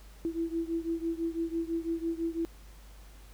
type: beating tone pair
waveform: sine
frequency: 329.6 / 335.6 Hz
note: E4 / E4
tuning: 0 / +31 cents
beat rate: 6 Hz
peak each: -32 / -34 dBFS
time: 0.25-2.45 s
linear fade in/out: 0 ms
effects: added 50 Hz sine -49 dBFS peak until 3.33 s + pink hiss -58 dBFS RMS until 3.33 s